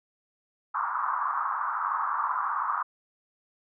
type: band-pass noise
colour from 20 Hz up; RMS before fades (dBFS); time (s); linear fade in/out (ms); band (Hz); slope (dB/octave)
pink; -29; 0.74-2.83; 10; 980 to 1300; 48
effects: none